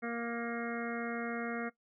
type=harmonic tone with a mistuned harmonic; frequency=234.1 Hz; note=A#3; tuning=8 cents sharp; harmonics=1 / 2 / 3 / 5 / 6 / 7 / 8 / 9; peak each=-38 / -40 / -44 / -47 / -44 / -49 / -48 / -46 dBFS; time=0.02-1.7 s; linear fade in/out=20 ms; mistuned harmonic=9; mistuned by=+30 cents; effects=noise-tail reverb RT60 0.1 s tail -17 dB re dry